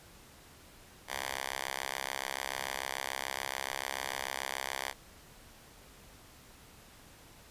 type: tone with high-pass filter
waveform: 5% pulse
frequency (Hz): 66.9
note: C2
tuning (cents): +39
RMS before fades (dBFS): -38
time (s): 1.07-4.94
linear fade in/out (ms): 50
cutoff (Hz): 1100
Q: 0.96
effects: pink hiss -56 dBFS RMS until 7.5 s + resampled to 32000 Hz